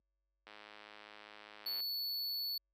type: click train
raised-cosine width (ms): 0.3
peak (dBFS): -36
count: 141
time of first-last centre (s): 0.47-1.803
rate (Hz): 105
type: tone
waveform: square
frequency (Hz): 4435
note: C#8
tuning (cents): 0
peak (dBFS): -37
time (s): 1.66-2.58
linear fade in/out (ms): 5
effects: added 50 Hz sine -53 dBFS peak until 2.73 s + high-pass 300 Hz 12 dB/octave